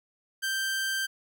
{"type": "tone", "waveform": "sawtooth", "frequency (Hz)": 1568, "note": "G6", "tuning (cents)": 0, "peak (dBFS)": -24, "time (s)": [0.42, 1.07], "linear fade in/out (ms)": 20, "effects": []}